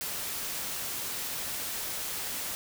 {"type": "noise", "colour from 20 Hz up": "white", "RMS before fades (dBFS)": -35, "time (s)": [0.01, 2.55], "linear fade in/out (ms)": 0, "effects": []}